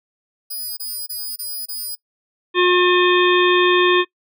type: tone bursts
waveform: 5% pulse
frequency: 4951 Hz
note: D#8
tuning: 9 cents flat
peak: -19 dBFS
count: 5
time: 0.5-1.954 s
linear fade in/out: 10 ms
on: 270 ms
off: 26 ms
type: harmonic tone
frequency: 358.7 Hz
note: F4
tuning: 46 cents sharp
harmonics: 1 / 3 / 5 / 7 / 9 / 10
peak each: -14 / -19 / -21 / -22 / -24 / -24 dBFS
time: 2.54-4.05 s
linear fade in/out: 50 ms
effects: noise-tail reverb RT60 0.1 s tail -22 dB re dry